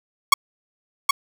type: tone with echo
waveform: sawtooth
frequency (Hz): 1108.7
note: C#6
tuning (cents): 0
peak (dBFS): -5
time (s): 0.32-0.34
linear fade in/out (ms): 5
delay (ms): 770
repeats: 1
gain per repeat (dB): -4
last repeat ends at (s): 1.11
effects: none